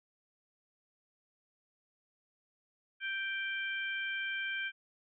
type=harmonic tone; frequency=784 Hz; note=G5; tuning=in tune; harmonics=2 / 3 / 4; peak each=-36 / -39 / -43 dBFS; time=3-4.72 s; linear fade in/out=50 ms; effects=none